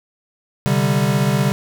square chord, C suspended second, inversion none, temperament equal, 130.81 / 146.83 / 196 Hz, C3 / D3 / G3, 0 / 0 / 0 cents, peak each -20 dBFS, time 0.66-1.52 s, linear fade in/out 0 ms, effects none

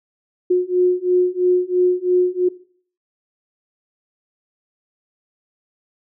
sine beating tone pair, 360 / 363 Hz, F#4 / F#4, -47 / -33 cents, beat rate 3 Hz, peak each -17 dBFS, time 0.5-2.49 s, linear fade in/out 10 ms, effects noise-tail reverb RT60 0.5 s tail -18 dB re dry

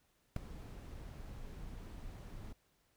brown noise with ADSR envelope, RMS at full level -31 dBFS, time 0.36-2.53 s, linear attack 4 ms, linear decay 4 ms, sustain -17 dB, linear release 7 ms, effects pink hiss -75 dBFS RMS until 2.96 s

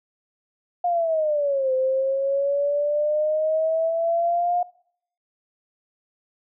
sine exponential two-way sweep, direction down then up, 713 to 517 to 713 Hz, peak -19 dBFS, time 0.84-4.63 s, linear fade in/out 5 ms, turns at 1.73 s, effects noise-tail reverb RT60 0.6 s tail -20 dB re dry

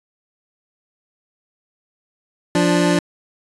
25% pulse tone pair together, 174.78 / 293.6 Hz, F3 / D4, +2 / 0 cents, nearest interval major sixth, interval 898 cents, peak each -13 dBFS, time 2.55-2.99 s, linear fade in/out 2 ms, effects resampled to 24000 Hz

